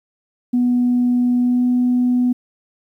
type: tone with pitch glide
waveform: sine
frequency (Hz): 245.6 to 247.5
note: B3 to B3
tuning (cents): -9 to +4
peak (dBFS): -12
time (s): 0.53-2.33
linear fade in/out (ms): 10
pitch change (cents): +13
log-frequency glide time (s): 1.39-1.64
effects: tanh soft clip ceiling -9 dBFS + 9-bit